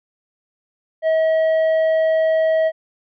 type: tone with tanh clipping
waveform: triangle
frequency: 640 Hz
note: D#5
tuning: 49 cents sharp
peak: -15 dBFS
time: 1.02-2.72 s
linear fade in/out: 50 ms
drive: 10 dB
effects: none